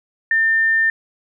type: tone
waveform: sine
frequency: 1800 Hz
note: A6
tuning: 39 cents sharp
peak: -13 dBFS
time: 0.31-0.9 s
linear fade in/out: 2 ms
effects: none